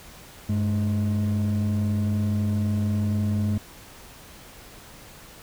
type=tone pair together; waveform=triangle; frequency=99.4 / 210.8 Hz; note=G2 / G#3; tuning=+25 / +26 cents; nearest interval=octave + minor second; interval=1301 cents; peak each=-20 / -22 dBFS; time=0.49-3.58 s; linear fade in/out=5 ms; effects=tanh soft clip ceiling -16 dBFS + pink hiss -46 dBFS RMS until 5.42 s